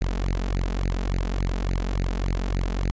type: tone with flanger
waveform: sawtooth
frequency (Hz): 45.52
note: F#1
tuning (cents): -28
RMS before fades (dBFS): -25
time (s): 0.01-2.91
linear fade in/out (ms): 0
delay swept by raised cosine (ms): 0.4 to 4.8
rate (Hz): 3.5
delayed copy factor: +1
effects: resampled to 16000 Hz